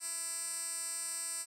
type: tone with band-pass filter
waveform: 10% pulse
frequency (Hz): 333.4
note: E4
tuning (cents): +20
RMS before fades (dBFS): -39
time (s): 0-1.46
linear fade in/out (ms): 50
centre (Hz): 8500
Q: 4.7
effects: none